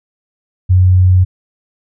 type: tone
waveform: sine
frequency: 91.9 Hz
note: F#2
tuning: 11 cents flat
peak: -5 dBFS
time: 0.69-1.25 s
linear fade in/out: 20 ms
effects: none